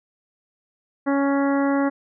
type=harmonic tone; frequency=278.5 Hz; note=C#4; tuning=8 cents sharp; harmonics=1 / 2 / 3 / 4 / 5 / 6 / 7; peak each=-19 / -25 / -29 / -31 / -33 / -35 / -36 dBFS; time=1.06-1.9 s; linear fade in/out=20 ms; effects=none